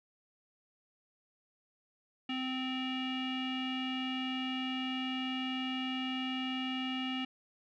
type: tone with low-pass filter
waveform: square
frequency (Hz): 259.2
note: C4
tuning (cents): -16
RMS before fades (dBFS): -36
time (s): 2.29-7.25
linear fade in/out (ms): 5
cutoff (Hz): 2800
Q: 7.1
effects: none